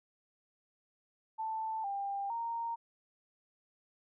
sine tone with pitch steps, 883 / 796 / 927 Hz, A5 / G5 / A#5, +6 / +26 / -10 cents, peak -34 dBFS, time 1.38-2.76 s, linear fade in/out 20 ms, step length 460 ms, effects none

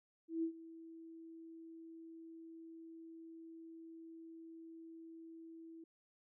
sine tone with ADSR envelope, 327.7 Hz, E4, 10 cents flat, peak -33 dBFS, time 0.28-5.84 s, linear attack 150 ms, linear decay 90 ms, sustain -18 dB, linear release 4 ms, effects none

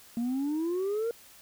sine exponential sweep, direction up, 229.3 to 474.5 Hz, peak -25 dBFS, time 0.17-1.11 s, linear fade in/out 2 ms, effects tanh soft clip ceiling -26 dBFS + white hiss -54 dBFS RMS until 1.41 s

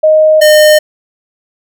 sine / square tone pair in turn, 622.3 / 609.5 Hz, D#5 / D#5, 0 / -36 cents, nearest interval unison, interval 36 cents, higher first, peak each -3 dBFS, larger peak neither, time 0.03-0.41 / 0.41-0.79 s, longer neither, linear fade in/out 10 ms, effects none

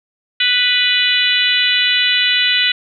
harmonic tone, 493.9 Hz, B4, in tune, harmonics 3 / 4 / 5 / 6 / 7 / 8, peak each -22 / -19 / -20 / -16 / -20 / -19 dBFS, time 0.4-2.72 s, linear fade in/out 5 ms, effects none

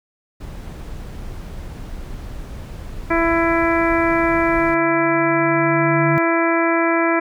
brown noise, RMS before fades -31 dBFS, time 0.4-4.75 s, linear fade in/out 10 ms
sine tone with exponential growth, 146.83 Hz, D3, in tune, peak -17 dBFS, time 2.77-6.18 s, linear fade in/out 0 ms, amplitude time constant 740 ms
harmonic tone, 333.1 Hz, E4, 18 cents sharp, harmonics 1 / 2 / 3 / 4 / 5 / 6 / 7, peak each -18 / -21 / -23 / -24 / -25 / -26 / -26 dBFS, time 3.1-7.2 s, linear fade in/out 10 ms
effects none

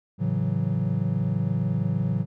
triangle chord, F# minor seventh, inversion first, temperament equal, 110 / 138.59 / 164.81 / 185 Hz, A2 / C#3 / E3 / F#3, 0 / 0 / 0 / 0 cents, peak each -26 dBFS, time 0.18-2.26 s, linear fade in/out 50 ms, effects none

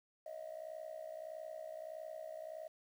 sine tone with amplitude modulation, 635 Hz, D#5, 35 cents sharp, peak -39 dBFS, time 0.26-2.68 s, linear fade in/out 5 ms, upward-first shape sine, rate 61.6 Hz, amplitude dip 90%, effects tanh soft clip ceiling -39 dBFS + 11-bit

